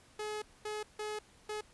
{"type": "tone bursts at uneven times", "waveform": "sawtooth", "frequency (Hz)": 424.4, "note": "G#4", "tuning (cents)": 38, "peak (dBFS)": -33, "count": 4, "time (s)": [[0.19, 0.42], [0.65, 0.83], [0.99, 1.19], [1.49, 1.61]], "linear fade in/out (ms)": 5, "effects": ["pink hiss -62 dBFS RMS until 1.73 s", "resampled to 24000 Hz"]}